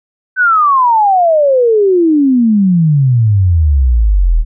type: exponential sweep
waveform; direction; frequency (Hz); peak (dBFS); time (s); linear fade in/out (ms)
sine; down; 1541 to 37.23; -6; 0.36-4.45; 50
effects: none